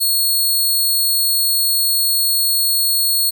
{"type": "tone", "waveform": "10% pulse", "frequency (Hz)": 4330, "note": "C#8", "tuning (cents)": -41, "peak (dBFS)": -7, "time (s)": [0, 3.31], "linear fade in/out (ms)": 20, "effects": []}